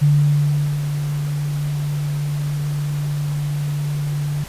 sine tone with ADSR envelope, 146.1 Hz, D3, 9 cents flat, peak -10 dBFS, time 0.01-4.44 s, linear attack 19 ms, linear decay 770 ms, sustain -9 dB, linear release 4 ms, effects pink hiss -37 dBFS RMS until 4.48 s + resampled to 32000 Hz

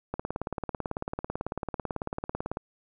click train, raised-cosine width 1 ms, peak -17 dBFS, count 45, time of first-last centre 0.14-2.571 s, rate 18.1 Hz, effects none

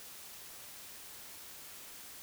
silence, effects white hiss -50 dBFS RMS until 2.22 s

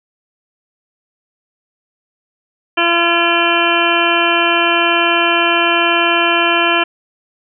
harmonic tone, 341 Hz, F4, 41 cents flat, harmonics 1 / 2 / 3 / 4 / 5 / 7 / 8 / 9, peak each -19 / -19 / -19 / -19 / -19 / -19 / -19 / -19 dBFS, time 2.77-6.84 s, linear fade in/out 10 ms, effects none

